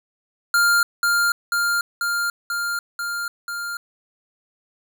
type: tone with echo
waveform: square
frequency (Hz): 1400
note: F6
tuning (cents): +4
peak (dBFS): -15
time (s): 0.54-0.83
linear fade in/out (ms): 2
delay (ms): 490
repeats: 6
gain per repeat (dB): -2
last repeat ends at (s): 3.77
effects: none